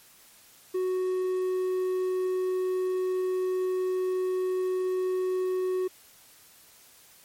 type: tone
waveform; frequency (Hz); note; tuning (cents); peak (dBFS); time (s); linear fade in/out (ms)
triangle; 370; F#4; 0; -23; 0.74-5.88; 10
effects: white hiss -55 dBFS RMS until 7.24 s + MP3 64 kbps